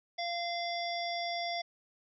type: harmonic tone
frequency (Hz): 690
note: F5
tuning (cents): -21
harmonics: 1 / 3 / 5 / 7 / 8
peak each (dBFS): -35 / -40 / -42 / -43 / -44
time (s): 0.18-1.62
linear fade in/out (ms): 10
effects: none